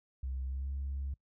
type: tone with pitch glide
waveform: sine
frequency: 65.41 to 68.66 Hz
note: C2 to C#2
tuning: 0 to -16 cents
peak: -33 dBFS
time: 0.23-1.14 s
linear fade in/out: 5 ms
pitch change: +84 cents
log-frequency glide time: 0.45-0.7 s
effects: noise-tail reverb RT60 0.1 s tail -24 dB re dry + tanh soft clip ceiling -31 dBFS